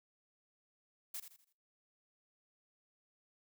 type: noise with echo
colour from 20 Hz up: blue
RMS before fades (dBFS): -43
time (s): 1.14-1.2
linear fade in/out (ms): 5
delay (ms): 82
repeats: 4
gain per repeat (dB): -9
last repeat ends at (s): 1.528
effects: noise-tail reverb RT60 0.4 s tail -21 dB re dry